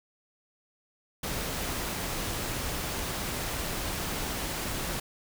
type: noise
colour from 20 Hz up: pink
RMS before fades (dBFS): -33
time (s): 1.23-5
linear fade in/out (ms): 5
effects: none